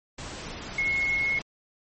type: tone in noise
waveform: sine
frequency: 2170 Hz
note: C#7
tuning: 37 cents flat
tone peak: -23 dBFS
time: 0.78-1.39 s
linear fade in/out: 5 ms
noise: pink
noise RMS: -38 dBFS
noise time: 0.18-1.42 s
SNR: +12 dB
effects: MP3 32 kbps